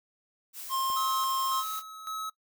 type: noise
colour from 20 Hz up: blue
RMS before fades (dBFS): -41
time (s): 0.53-1.83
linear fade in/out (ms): 50
type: tone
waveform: square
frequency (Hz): 1061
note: C6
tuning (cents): +24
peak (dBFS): -28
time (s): 0.69-1.64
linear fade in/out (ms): 50
type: click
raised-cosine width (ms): 1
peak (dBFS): -32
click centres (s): 0.901
type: tone with tremolo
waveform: square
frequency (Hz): 1286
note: E6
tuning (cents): -43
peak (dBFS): -34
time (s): 0.96-2.3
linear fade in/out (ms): 10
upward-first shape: square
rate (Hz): 1.8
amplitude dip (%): 65
effects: noise-tail reverb RT60 0.1 s tail -18 dB re dry